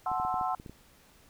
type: chord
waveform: sine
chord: F# half-diminished seventh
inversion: none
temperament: equal with one note detuned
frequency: 740 / 867.9 / 1046.5 / 1318.5 Hz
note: F#5 / A5 / C6 / E6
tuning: 0 / -24 / 0 / 0 cents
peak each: -31 / -36 / -34 / -36 dBFS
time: 0.06-0.55 s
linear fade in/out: 2 ms
type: clicks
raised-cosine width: 3 ms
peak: -31 dBFS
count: 8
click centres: 0.116 / 0.199 / 0.25 / 0.342 / 0.412 / 0.599 / 0.662 / 0.696 s
effects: pink hiss -60 dBFS RMS until 1.29 s